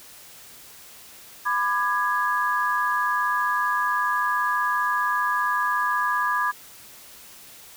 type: chord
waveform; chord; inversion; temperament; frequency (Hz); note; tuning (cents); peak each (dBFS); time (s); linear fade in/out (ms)
sine; G# diminished; first; just; 996.7 / 1196.1 / 1661.2; B5 / D6 / G#6; +16 / +31 / 0; -25; 1.45-6.52; 20
effects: white hiss -46 dBFS RMS until 7.76 s